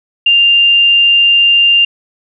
sine tone, 2794 Hz, F7, in tune, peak -5 dBFS, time 0.26-1.85 s, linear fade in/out 5 ms, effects none

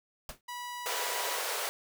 pink noise with exponential decay, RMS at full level -37 dBFS, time 0.29-0.41 s, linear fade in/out 2 ms, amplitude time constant 24 ms
sawtooth tone, 977 Hz, B5, 19 cents flat, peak -34 dBFS, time 0.48-1.37 s, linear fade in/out 10 ms
pink high-pass noise, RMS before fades -34 dBFS, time 0.86-1.69 s, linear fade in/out 0 ms, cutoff 420 Hz, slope 48 dB/octave
effects none

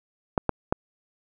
clicks, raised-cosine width 1 ms, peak -7 dBFS, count 3, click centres 0.378 / 0.493 / 0.725 s, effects none

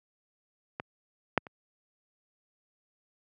clicks, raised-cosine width 0.5 ms, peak -19 / -7 / -29 dBFS, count 3, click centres 0.799 / 1.377 / 1.468 s, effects high-pass 100 Hz 12 dB/octave

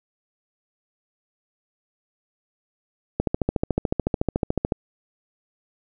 click train, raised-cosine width 2 ms, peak -7 dBFS, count 22, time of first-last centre 3.2-4.722 s, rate 13.8 Hz, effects none

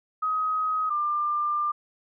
sine tone pair in turn, 1262 / 1193.8 Hz, D#6 / D6, +24 / +28 cents, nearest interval minor second, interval 96 cents, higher first, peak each -23 dBFS, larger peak neither, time 0.22-0.9 / 0.9-1.72 s, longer second, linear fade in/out 10 ms, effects none

